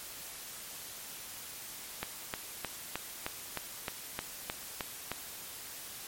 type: click train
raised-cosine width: 0.3 ms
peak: -17 dBFS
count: 11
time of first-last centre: 2.03-5.116 s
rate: 3.24 Hz
effects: white hiss -45 dBFS RMS until 6.07 s + MP3 64 kbps